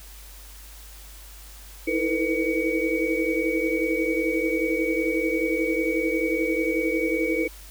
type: tone cluster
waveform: sine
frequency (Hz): 318.8 / 330 / 454 / 499.1 / 2257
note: D#4 / E4 / A#4 / B4 / C#7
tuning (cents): +42 / +2 / -46 / +18 / +31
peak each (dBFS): -28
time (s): 1.87-7.48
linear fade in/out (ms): 10
effects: added 50 Hz sine -43 dBFS peak until 7.7 s + white hiss -47 dBFS RMS until 7.7 s